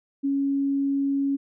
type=tone; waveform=sine; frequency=277.2 Hz; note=C#4; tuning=in tune; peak=-21 dBFS; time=0.23-1.37 s; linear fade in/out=20 ms; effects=none